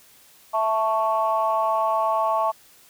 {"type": "chord", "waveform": "sine", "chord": "A major", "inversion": "second", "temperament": "equal", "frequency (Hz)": [659.3, 880, 1108.7], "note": ["E5", "A5", "C#6"], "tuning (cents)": [0, 0, 0], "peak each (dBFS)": -23, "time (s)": [0.53, 2.52], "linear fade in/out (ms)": 20, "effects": ["tanh soft clip ceiling -11 dBFS", "white hiss -53 dBFS RMS until 2.89 s"]}